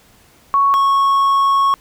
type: tone pair in turn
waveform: sine / triangle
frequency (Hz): 1111 / 1102.1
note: C#6 / C#6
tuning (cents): +4 / -10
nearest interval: unison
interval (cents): 14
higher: first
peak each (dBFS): -10 / -9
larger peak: second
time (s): 0.54-0.74 / 0.74-1.74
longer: second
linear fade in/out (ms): 0
effects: pink hiss -50 dBFS RMS until 1.8 s